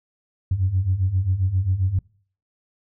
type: beating tone pair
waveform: sine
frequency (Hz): 89.3 / 96.8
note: F2 / G2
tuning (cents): +39 / -21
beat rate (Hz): 7.5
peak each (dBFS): -23 / -19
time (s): 0.51-1.99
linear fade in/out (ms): 5
effects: noise-tail reverb RT60 0.5 s tail -25 dB re dry + tanh soft clip ceiling -11 dBFS